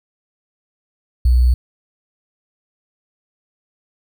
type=tone with sample-and-hold; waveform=sine; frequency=61.74 Hz; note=B1; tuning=in tune; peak=-9 dBFS; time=1.25-1.54 s; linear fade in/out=5 ms; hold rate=4410 Hz; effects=none